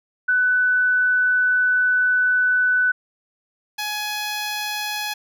sine / 10% pulse tone pair in turn, 1496 / 839.6 Hz, F#6 / G#5, +19 / +19 cents, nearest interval minor seventh, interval 1000 cents, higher first, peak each -15 / -16 dBFS, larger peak first, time 0.28-2.92 / 3.78-5.14 s, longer first, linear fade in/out 10 ms, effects none

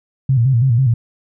sine tone with vibrato, 124.6 Hz, B2, 16 cents sharp, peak -10 dBFS, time 0.29-0.94 s, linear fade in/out 5 ms, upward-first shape square, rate 6.1 Hz, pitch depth 120 cents each way, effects none

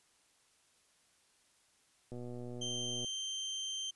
click train, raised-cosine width 2 ms, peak -33 dBFS, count 114, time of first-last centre 2.12-3.046 s, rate 122 Hz
30% pulse tone, 3136 Hz, G7, in tune, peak -34 dBFS, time 2.61-3.91 s, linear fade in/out 10 ms
effects white hiss -70 dBFS RMS until 3.95 s + resampled to 24000 Hz

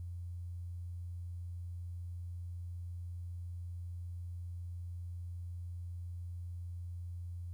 sine tone, 87.31 Hz, F2, in tune, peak -40 dBFS, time 0-7.53 s, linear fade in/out 0 ms, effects 12-bit

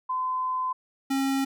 sine / square tone pair in turn, 1023 / 271 Hz, C6 / C#4, -39 / -39 cents, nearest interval octave + major seventh, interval 2300 cents, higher first, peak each -25 / -24 dBFS, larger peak second, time 0.09-0.73 / 1.1-1.45 s, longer first, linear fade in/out 10 ms, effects none

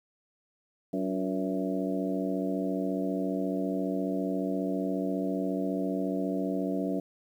harmonic tone with a mistuned harmonic, 94.6 Hz, F#2, 39 cents sharp, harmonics 2 / 3 / 4 / 5 / 6 / 7, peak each -33 / -31 / -37 / -38 / -39 / -37 dBFS, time 0.93-7 s, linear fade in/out 5 ms, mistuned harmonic 4, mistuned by -85 cents, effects 10-bit

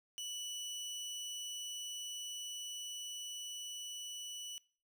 25% pulse tone with level ramp, 2960 Hz, F#7, in tune, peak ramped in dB -37 to -40 dBFS, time 0.18-4.58 s, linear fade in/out 0 ms, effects noise-tail reverb RT60 0.4 s tail -22 dB re dry

